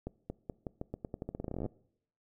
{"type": "accelerating click train", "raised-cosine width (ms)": 2, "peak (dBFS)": -24, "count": 24, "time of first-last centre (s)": [0.07, 1.662], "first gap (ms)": 230, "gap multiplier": 0.86, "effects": ["noise-tail reverb RT60 0.7 s tail -22 dB re dry"]}